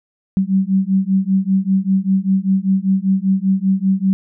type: beating tone pair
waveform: sine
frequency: 189.3 / 194.4 Hz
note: F#3 / G3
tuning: +40 / -14 cents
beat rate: 5.1 Hz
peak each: -16 dBFS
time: 0.37-4.13 s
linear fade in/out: 0 ms
effects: none